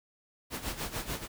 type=noise with tremolo; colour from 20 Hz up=pink; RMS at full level=-34 dBFS; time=0.5-1.28 s; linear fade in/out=50 ms; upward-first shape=sine; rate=6.8 Hz; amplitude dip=75%; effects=none